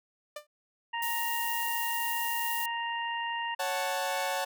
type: tone with exponential decay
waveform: sawtooth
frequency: 595 Hz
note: D5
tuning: 22 cents sharp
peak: -31 dBFS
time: 0.36-0.47 s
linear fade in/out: 5 ms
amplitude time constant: 23 ms
type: harmonic tone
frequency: 932.3 Hz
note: A#5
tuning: in tune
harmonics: 1 / 2 / 3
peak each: -33 / -36 / -38 dBFS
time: 0.93-3.55 s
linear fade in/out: 10 ms
type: noise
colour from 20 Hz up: violet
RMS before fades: -35 dBFS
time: 1.02-2.66 s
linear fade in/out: 5 ms
type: chord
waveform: sawtooth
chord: F# minor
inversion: second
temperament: equal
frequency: 554.4 / 740 / 880 Hz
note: C#5 / F#5 / A5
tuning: 0 / 0 / 0 cents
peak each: -30 dBFS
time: 3.59-4.45 s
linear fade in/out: 10 ms
effects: none